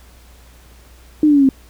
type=linear sweep; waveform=sine; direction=down; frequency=309.7 to 262.3 Hz; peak=-8 dBFS; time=1.23-1.49 s; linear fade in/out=2 ms; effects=added 60 Hz sine -43 dBFS peak until 1.69 s + pink hiss -49 dBFS RMS until 1.69 s